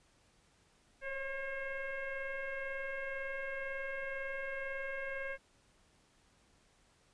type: tone with frequency modulation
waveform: sine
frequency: 1081 Hz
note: C#6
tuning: 44 cents flat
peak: -37 dBFS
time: 1.01-5.38 s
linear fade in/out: 50 ms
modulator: 535 Hz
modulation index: 2.1
effects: pink hiss -69 dBFS RMS until 7.13 s + resampled to 22050 Hz